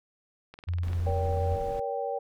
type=click train; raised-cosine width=0.3 ms; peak=-29 dBFS; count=9; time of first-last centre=0.54-0.932 s; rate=20.4 Hz
type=tone with pitch glide; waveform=sine; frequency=87.31 to 86.01 Hz; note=F2 to F2; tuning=0 to -26 cents; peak=-26 dBFS; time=0.67-1.57 s; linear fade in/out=20 ms; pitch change=-26 cents; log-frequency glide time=0.91-1.11 s
type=noise; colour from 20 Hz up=brown; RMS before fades=-39 dBFS; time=0.83-1.8 s; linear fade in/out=5 ms
type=chord; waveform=sine; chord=G diminished; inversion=first; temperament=just; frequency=470.4 / 564.5 / 784 Hz; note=Bb4 / Db5 / G5; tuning=+16 / +31 / 0 cents; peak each=-33 dBFS; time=1.06-2.19 s; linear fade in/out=10 ms
effects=none